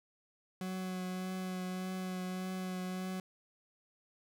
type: tone with vibrato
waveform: 40% pulse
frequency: 185 Hz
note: F#3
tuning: in tune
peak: -36 dBFS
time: 0.61-3.2 s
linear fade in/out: 2 ms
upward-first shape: triangle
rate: 1.7 Hz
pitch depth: 17 cents each way
effects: none